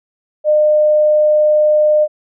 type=tone; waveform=sine; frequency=606 Hz; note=D#5; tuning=46 cents flat; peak=-8 dBFS; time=0.44-2.08 s; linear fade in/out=50 ms; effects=none